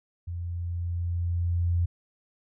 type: tone with level ramp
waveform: sine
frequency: 86.5 Hz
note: F2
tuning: 16 cents flat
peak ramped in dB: -31 to -21 dBFS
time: 0.27-1.86 s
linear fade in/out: 10 ms
effects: none